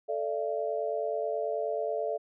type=chord; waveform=sine; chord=A suspended fourth; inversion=none; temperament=equal with one note detuned; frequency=440 / 587.3 / 676.6 Hz; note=A4 / D5 / E5; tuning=0 / 0 / +45 cents; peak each=-33 dBFS; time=0.08-2.18 s; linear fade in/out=20 ms; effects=none